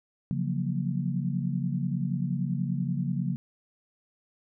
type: chord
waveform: sine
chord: Gb major seventh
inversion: second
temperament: equal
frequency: 138.59 / 174.61 / 185 / 233.1 Hz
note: Db3 / F3 / Gb3 / Bb3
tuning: 0 / 0 / 0 / 0 cents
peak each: -30 / -31 / -33 / -35 dBFS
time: 0.31-3.36 s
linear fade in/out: 0 ms
effects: none